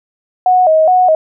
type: tone with vibrato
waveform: sine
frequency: 681 Hz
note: F5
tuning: 44 cents flat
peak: -6 dBFS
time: 0.46-1.15 s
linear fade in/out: 2 ms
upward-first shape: square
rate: 2.4 Hz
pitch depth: 130 cents each way
effects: none